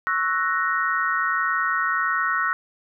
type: chord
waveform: sine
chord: F# dominant seventh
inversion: second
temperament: equal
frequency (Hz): 1108.7 / 1318.5 / 1480 / 1864.7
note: C#6 / E6 / F#6 / A#6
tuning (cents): 0 / 0 / 0 / 0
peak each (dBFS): -27 / -25 / -25 / -26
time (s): 0.07-2.53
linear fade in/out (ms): 0
effects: none